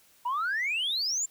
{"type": "exponential sweep", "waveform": "sine", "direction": "up", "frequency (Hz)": [932.3, 7459], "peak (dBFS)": -25, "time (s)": [0.25, 1.26], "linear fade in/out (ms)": 10, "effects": ["tanh soft clip ceiling -24 dBFS", "white hiss -61 dBFS RMS until 1.3 s"]}